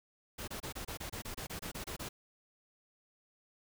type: noise bursts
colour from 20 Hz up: pink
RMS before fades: -42 dBFS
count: 14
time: 0.38-2.09 s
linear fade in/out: 10 ms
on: 98 ms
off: 26 ms
effects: none